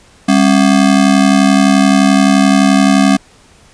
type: ring-modulated tone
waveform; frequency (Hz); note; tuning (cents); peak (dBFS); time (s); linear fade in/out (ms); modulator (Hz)
square; 234.6; A#3; +11; -4; 0.28-3.17; 10; 35.8
effects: pink hiss -45 dBFS RMS until 3.73 s + resampled to 22050 Hz